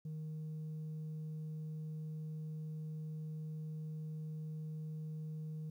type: tone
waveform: sine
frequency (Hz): 155.56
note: D#3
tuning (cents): 0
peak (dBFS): -38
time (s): 0.05-5.7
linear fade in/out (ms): 5
effects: tanh soft clip ceiling -40 dBFS + 12-bit